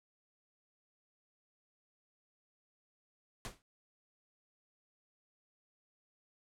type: noise with exponential decay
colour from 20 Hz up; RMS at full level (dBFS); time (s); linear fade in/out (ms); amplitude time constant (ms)
pink; -39; 3.45-3.62; 0; 35
effects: low-pass 10000 Hz 12 dB/octave